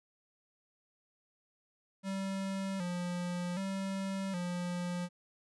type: tone with vibrato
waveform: square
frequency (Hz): 185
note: F#3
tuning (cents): 0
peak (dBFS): -35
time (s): 2.03-5.09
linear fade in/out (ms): 50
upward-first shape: square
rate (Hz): 0.65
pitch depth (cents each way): 79
effects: resampled to 24000 Hz